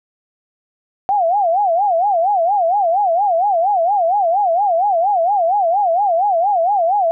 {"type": "tone with vibrato", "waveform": "sine", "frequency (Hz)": 740, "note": "F#5", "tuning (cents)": 0, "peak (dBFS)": -12, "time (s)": [1.09, 7.11], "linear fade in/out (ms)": 0, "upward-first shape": "sine", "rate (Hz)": 4.3, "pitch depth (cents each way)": 210, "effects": []}